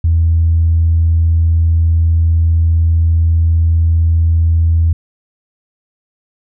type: tone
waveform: sine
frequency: 82.41 Hz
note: E2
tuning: in tune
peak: -7 dBFS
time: 0.04-4.93 s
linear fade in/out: 5 ms
effects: tanh soft clip ceiling -3 dBFS